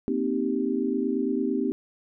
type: chord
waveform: sine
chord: C minor seventh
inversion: third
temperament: equal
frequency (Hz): 233.1 / 261.6 / 311.1 / 392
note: Bb3 / C4 / Eb4 / G4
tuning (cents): 0 / 0 / 0 / 0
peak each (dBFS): -30 / -27 / -30 / -29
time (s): 0.08-1.72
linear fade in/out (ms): 0
effects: none